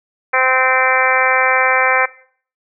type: harmonic tone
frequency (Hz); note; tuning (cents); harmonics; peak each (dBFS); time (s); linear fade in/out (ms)
259; C4; -17; 2 / 3 / 4 / 5 / 6 / 7 / 8 / 9; -20 / -20 / -20 / -20 / -20 / -20 / -20 / -20; 0.33-2.06; 10
effects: noise-tail reverb RT60 0.5 s tail -18 dB re dry